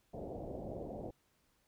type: low-pass noise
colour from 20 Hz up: white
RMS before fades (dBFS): -44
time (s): 0.13-1.11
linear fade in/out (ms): 10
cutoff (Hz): 700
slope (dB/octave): 48
effects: pink hiss -75 dBFS RMS until 1.67 s